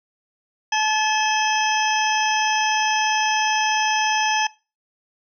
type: harmonic tone with a mistuned harmonic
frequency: 863 Hz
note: A5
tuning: 34 cents flat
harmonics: 1 / 2 / 3 / 4 / 6 / 7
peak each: -21 / -24 / -26 / -27 / -29 / -29 dBFS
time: 0.72-4.47 s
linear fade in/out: 5 ms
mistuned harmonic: 4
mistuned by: -130 cents
effects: noise-tail reverb RT60 0.3 s tail -21 dB re dry